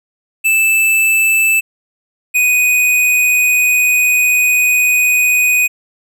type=tone pair in turn; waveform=square; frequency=2637 / 2489 Hz; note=E7 / D#7; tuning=0 / 0 cents; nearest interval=minor second; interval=100 cents; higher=first; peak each=-10 dBFS; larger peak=neither; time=0.44-1.61 / 2.34-5.68 s; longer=second; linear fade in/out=20 ms; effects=none